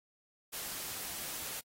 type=noise; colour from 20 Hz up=white; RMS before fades=-41 dBFS; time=0.52-1.61 s; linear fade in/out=20 ms; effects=AAC 48 kbps